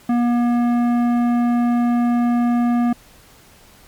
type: tone with tanh clipping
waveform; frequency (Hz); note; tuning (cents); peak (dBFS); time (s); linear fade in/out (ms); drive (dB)
sine; 239.7; A#3; +48; -16; 0.09-2.93; 5; 13
effects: pink hiss -48 dBFS RMS until 3.87 s + MP3 96 kbps